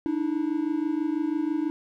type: tone pair together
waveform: triangle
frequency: 295.8 / 321.9 Hz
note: D4 / E4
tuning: +13 / -41 cents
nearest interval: minor second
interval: 146 cents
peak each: -25 dBFS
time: 0.06-1.7 s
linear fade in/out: 0 ms
effects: none